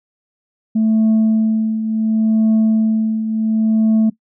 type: tone with tremolo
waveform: sine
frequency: 220 Hz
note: A3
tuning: in tune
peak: -7 dBFS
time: 0.75-4.1 s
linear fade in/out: 10 ms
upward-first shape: triangle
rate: 0.7 Hz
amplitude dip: 70%
effects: noise-tail reverb RT60 0.1 s tail -19 dB re dry + tanh soft clip ceiling -9 dBFS